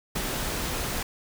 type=noise with ADSR envelope; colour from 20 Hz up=pink; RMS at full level=-28 dBFS; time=0.15-1.03 s; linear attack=10 ms; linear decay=36 ms; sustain=-2 dB; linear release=5 ms; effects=none